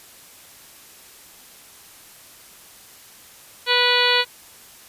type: harmonic tone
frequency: 490.4 Hz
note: B4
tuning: 12 cents flat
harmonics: 1 / 2 / 3 / 4 / 5 / 6 / 7 / 8 / 9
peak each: -24 / -24 / -24 / -24 / -24 / -24 / -24 / -24 / -24 dBFS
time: 3.66-4.25 s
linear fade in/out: 50 ms
effects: white hiss -46 dBFS RMS until 4.88 s + resampled to 32000 Hz